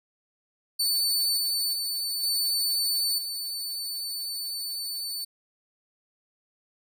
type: tone with level steps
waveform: sawtooth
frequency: 4504 Hz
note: C#8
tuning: 27 cents sharp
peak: -20 / -22 / -25 / -21 / -28 dBFS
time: 0.79-5.25 s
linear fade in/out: 10 ms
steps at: 1.37 / 1.73 / 2.23 / 3.18 s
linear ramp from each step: 5 ms
effects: none